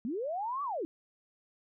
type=linear two-way sweep; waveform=sine; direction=up then down; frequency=207.7 to 1174.7 to 289.6 Hz; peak=-32 dBFS; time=0.05-0.85 s; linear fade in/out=0 ms; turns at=0.63 s; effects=none